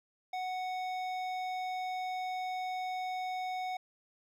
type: tone with hard clipping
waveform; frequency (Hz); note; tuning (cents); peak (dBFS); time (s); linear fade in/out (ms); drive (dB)
sine; 740; F#5; 0; -36; 0.33-3.77; 5; 12
effects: none